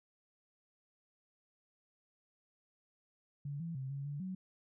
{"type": "tone with pitch steps", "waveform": "sine", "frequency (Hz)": [142.9, 166.9, 132.6, 139.3, 144.2, 186.9], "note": ["D3", "E3", "C3", "C#3", "D3", "F#3"], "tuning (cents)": [-47, 22, 23, 9, -31, 18], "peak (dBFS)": -38, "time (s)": [3.45, 4.35], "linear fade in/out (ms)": 5, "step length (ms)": 150, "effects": []}